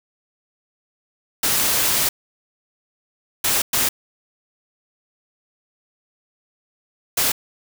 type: noise bursts at uneven times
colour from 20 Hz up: white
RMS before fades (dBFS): -19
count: 4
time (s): 1.43-2.09 / 3.44-3.62 / 3.73-3.89 / 7.17-7.32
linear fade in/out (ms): 5
effects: none